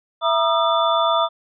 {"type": "tone cluster", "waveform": "sine", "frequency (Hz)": [664, 952, 1216, 1324, 3506], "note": ["E5", "A#5", "D#6", "E6", "A7"], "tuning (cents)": [12, 36, -40, 7, -7], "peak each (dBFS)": [-20, -22, -20, -26, -25], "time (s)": [0.21, 1.29], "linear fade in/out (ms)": 50, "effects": []}